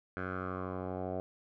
10% pulse tone with low-pass filter sweep, 92.5 Hz, F#2, in tune, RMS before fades -38 dBFS, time 0.17-1.2 s, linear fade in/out 0 ms, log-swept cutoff 1600 to 680 Hz, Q 4.2, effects none

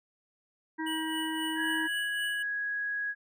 harmonic tone, 318.1 Hz, D#4, 38 cents sharp, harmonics 1 / 3 / 5 / 6, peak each -33 / -38 / -40 / -41 dBFS, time 0.78-1.88 s, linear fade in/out 20 ms
square tone with tremolo, 2947 Hz, F#7, 8 cents flat, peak -34 dBFS, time 0.86-2.43 s, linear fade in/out 10 ms, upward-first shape triangle, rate 3.8 Hz, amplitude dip 60%
sine tone, 1661.2 Hz, G#6, in tune, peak -30 dBFS, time 1.55-3.15 s, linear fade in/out 50 ms
effects none

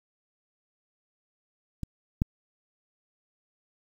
clicks, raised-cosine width 5 ms, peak -20 / -11 dBFS, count 2, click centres 1.833 / 2.219 s, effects 8-bit

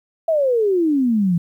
sine exponential sweep, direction down, 670 to 164.7 Hz, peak -14 dBFS, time 0.28-1.38 s, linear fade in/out 5 ms, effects 9-bit

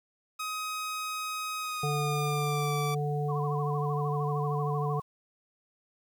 sawtooth tone with pitch glide, 1260 to 1162.1 Hz, D#6 to D6, +21 to -19 cents, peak -29 dBFS, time 0.39-2.95 s, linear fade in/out 10 ms, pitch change -140 cents, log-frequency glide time 1.61-2.74 s
harmonic tone, 146.83 Hz, D3, in tune, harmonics 1 / 3 / 5, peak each -29 / -34 / -36 dBFS, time 1.83-5 s, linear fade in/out 5 ms
sine tone with vibrato, 1055 Hz, C6, 14 cents sharp, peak -35 dBFS, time 3.28-5.02 s, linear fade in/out 20 ms, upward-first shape sine, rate 13 Hz, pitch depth 120 cents each way
effects 10-bit

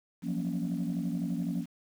sine chord, Gb major seventh, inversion third, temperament equal with one note detuned, 173.21 / 185 / 233.1 / 277.2 Hz, F3 / Gb3 / Bb3 / Db4, -14 / 0 / 0 / 0 cents, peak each -32 / -36 / -34 / -35 dBFS, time 0.22-1.66 s, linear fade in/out 50 ms, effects tanh soft clip ceiling -24 dBFS + 9-bit

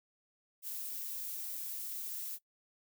violet noise, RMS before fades -41 dBFS, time 0.62-2.39 s, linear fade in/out 50 ms, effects noise-tail reverb RT60 0.1 s tail -20 dB re dry

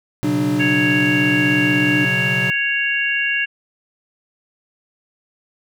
square chord, B suspended second, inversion none, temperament equal with one note detuned, 122.33 / 138.59 / 185 Hz, B2 / C#3 / F#3, -16 / 0 / 0 cents, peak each -26 dBFS, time 0.23-2.5 s, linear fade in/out 0 ms
sine tone with vibrato, 296.8 Hz, D4, 18 cents sharp, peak -17 dBFS, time 0.24-2.05 s, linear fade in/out 5 ms, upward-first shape sine, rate 7.1 Hz, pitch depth 11 cents each way
harmonic tone, 554.4 Hz, C#5, in tune, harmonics 3 / 4 / 5, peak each -20 / -25 / -20 dBFS, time 0.59-3.46 s, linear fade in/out 20 ms
effects none

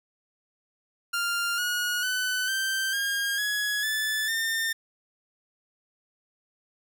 sawtooth tone with pitch steps, 1396.9 / 1449.5 / 1504.1 / 1560.7 / 1619.5 / 1680.5 / 1743.8 / 1809.5 Hz, F6 / F#6 / F#6 / G6 / G#6 / G#6 / A6 / A6, 0 / -36 / +28 / -8 / -44 / +20 / -16 / +48 cents, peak -22 dBFS, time 1.13-4.73 s, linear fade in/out 10 ms, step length 450 ms, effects none

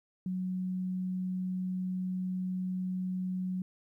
sine tone, 184.5 Hz, F#3, 5 cents flat, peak -31 dBFS, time 0.26-3.62 s, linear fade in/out 2 ms, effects 12-bit

